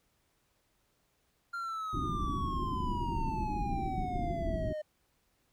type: exponential sweep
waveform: triangle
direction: down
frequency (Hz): 1396.9 to 606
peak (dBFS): -33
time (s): 1.53-4.82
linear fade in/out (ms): 10
type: low-pass noise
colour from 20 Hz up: pink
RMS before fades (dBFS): -35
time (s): 1.93-4.73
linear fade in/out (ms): 5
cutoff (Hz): 380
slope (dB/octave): 96
effects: pink hiss -74 dBFS RMS until 5.52 s